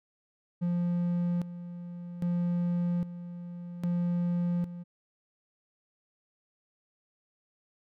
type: tone with tremolo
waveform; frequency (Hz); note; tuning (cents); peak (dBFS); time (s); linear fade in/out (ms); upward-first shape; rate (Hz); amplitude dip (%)
triangle; 174.61; F3; 0; -24; 0.61-4.84; 20; square; 0.62; 75
effects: none